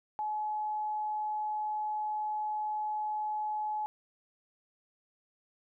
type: tone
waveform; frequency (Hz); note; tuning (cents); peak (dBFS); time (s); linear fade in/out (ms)
sine; 851; G#5; +42; -31; 0.19-3.86; 0
effects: none